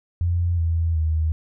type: tone with pitch steps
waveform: sine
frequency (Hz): 86.7 / 82.83 / 79.14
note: F2 / E2 / D#2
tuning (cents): -12 / +9 / +30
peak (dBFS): -18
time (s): 0.21-1.32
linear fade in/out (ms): 0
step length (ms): 370
effects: none